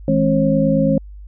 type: tone cluster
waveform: sine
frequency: 160.9 / 210.2 / 269.5 / 540 Hz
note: E3 / G#3 / C#4 / C#5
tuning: -42 / +21 / -49 / -45 cents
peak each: -18 dBFS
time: 0.08-0.98 s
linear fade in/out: 2 ms
effects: added 50 Hz sine -33 dBFS peak until 1.27 s